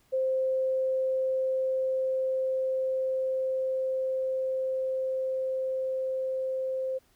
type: tone with level ramp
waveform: sine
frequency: 523.3 Hz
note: C5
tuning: in tune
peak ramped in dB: -24 to -28 dBFS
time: 0.12-6.99 s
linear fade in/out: 20 ms
effects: pink hiss -66 dBFS RMS until 7.15 s